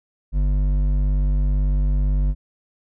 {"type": "tone with hard clipping", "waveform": "triangle", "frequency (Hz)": 49, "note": "G1", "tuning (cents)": 0, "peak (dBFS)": -18, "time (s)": [0.32, 2.35], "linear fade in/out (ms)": 50, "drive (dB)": 12, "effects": []}